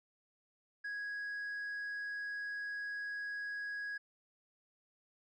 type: tone with tanh clipping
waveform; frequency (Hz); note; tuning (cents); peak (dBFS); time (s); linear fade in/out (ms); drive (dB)
sine; 1659; G#6; -2; -39; 0.84-3.98; 10; 2
effects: none